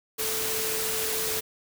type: tone in noise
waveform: sine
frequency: 440.3 Hz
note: A4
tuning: 1 cent sharp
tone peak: -34 dBFS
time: 0.18-1.41 s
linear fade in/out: 20 ms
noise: white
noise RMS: -29 dBFS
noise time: 0.18-1.41 s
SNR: -8 dB
effects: none